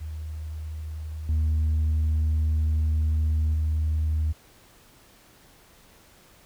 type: tone with level steps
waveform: sine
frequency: 77.78 Hz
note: D#2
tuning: in tune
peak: -31 / -18 / -20 dBFS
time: 0-4.33 s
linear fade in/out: 20 ms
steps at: 1.29 / 3.54 s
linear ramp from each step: 2 ms
effects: tanh soft clip ceiling -19 dBFS + pink hiss -55 dBFS RMS until 6.45 s